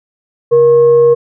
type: tone with frequency modulation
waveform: sine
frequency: 473.3 Hz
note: A#4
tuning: 26 cents sharp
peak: -4 dBFS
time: 0.51-1.15 s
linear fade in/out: 20 ms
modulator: 609 Hz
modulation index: 0.22
effects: none